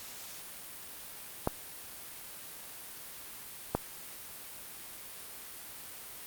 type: clicks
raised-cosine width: 1 ms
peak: -13 dBFS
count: 2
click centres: 1.474 / 3.75 s
effects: white hiss -46 dBFS RMS until 6.26 s + Opus 48 kbps